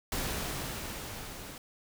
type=noise with level ramp; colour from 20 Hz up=pink; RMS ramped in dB=-33 to -45 dBFS; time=0.12-1.58 s; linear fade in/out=2 ms; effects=none